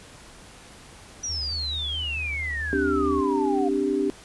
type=exponential sweep; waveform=sine; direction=down; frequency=5920 to 698.5 Hz; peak=-27 dBFS; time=1.23-3.69 s; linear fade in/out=10 ms
type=tone with vibrato; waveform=sine; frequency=74.6 Hz; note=D2; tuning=28 cents sharp; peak=-32 dBFS; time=1.28-3.22 s; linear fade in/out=20 ms; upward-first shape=square; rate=4.5 Hz; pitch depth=60 cents each way
type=chord; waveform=sine; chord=C suspended second; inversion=none; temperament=equal; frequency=261.6 / 293.7 / 392 Hz; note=C4 / D4 / G4; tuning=0 / 0 / 0 cents; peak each=-28 / -25 / -24 dBFS; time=2.73-4.1 s; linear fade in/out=0 ms
effects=pink hiss -47 dBFS RMS until 4.24 s + resampled to 24000 Hz